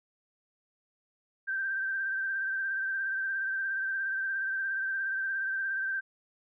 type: tone with vibrato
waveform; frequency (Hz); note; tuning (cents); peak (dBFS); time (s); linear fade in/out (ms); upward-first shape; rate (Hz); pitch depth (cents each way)
sine; 1568; G6; 0; -29; 1.47-6.01; 20; triangle; 17; 41
effects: none